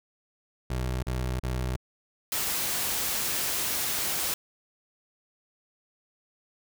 25% pulse tone bursts, 63 Hz, B1, 35 cents sharp, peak -24 dBFS, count 3, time 0.7-1.764 s, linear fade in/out 5 ms, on 330 ms, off 37 ms
white noise, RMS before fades -29 dBFS, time 2.32-4.34 s, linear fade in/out 2 ms
effects none

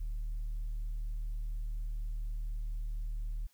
sine tone, 37.91 Hz, D#1, 44 cents flat, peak -31 dBFS, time 0-3.47 s, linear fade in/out 10 ms, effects tanh soft clip ceiling -33 dBFS + white hiss -70 dBFS RMS until 3.53 s

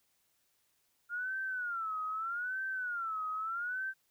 sine tone with vibrato, 1400 Hz, F6, 4 cents sharp, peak -34 dBFS, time 1.09-3.94 s, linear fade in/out 50 ms, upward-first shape sine, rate 0.8 Hz, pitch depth 180 cents each way, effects white hiss -75 dBFS RMS until 4.1 s

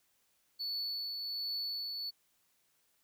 triangle tone with tremolo, 4446 Hz, C#8, 4 cents sharp, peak -33 dBFS, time 0.59-2.11 s, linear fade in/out 20 ms, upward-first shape triangle, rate 1.3 Hz, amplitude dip 35%, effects white hiss -74 dBFS RMS until 3.03 s

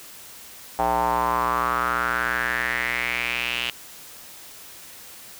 square tone with band-pass filter sweep, 60.2 Hz, B1, 44 cents flat, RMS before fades -24 dBFS, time 0.79-3.7 s, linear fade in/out 0 ms, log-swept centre 810 to 2900 Hz, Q 5.1, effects white hiss -43 dBFS RMS until 5.39 s

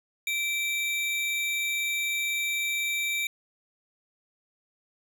square tone pair together, 2334 / 3714 Hz, D7 / A#7, -11 / -7 cents, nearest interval minor sixth, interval 804 cents, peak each -28 / -34 dBFS, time 0.27-3.27 s, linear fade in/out 2 ms, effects none

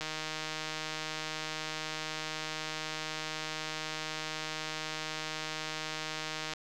click train, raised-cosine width 0.2 ms, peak -19 dBFS, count 1019, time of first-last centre 0.01-6.536 s, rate 156 Hz, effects none

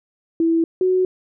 sine tone pair in turn, 329.6 / 370 Hz, E4 / F#4, 0 / 0 cents, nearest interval major second, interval 200 cents, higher second, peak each -14 dBFS, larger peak neither, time 0.4-0.64 / 0.81-1.05 s, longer neither, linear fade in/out 2 ms, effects none

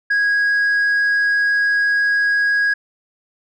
sine tone, 1651 Hz, G#6, 11 cents flat, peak -11 dBFS, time 0.1-2.74 s, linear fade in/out 10 ms, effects tanh soft clip ceiling -13 dBFS

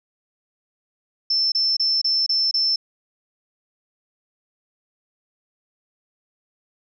sine tone bursts, 5320 Hz, E8, 15 cents sharp, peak -17 dBFS, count 6, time 1.3-2.76 s, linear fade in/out 5 ms, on 220 ms, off 28 ms, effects none

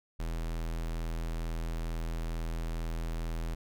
square tone, 41.11 Hz, E1, 4 cents flat, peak -33 dBFS, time 0.19-3.55 s, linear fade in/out 10 ms, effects none

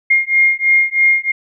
sine beating tone pair, 2128 / 2131.1 Hz, C7 / C7, +29 / +31 cents, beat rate 3.1 Hz, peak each -13 dBFS, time 0.1-1.32 s, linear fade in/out 10 ms, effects none

